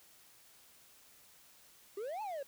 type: exponential two-way sweep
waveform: triangle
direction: up then down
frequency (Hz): 381.3 to 892 to 531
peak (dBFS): -36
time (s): 1.97-2.43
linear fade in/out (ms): 5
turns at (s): 2.22
effects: white hiss -62 dBFS RMS until 2.47 s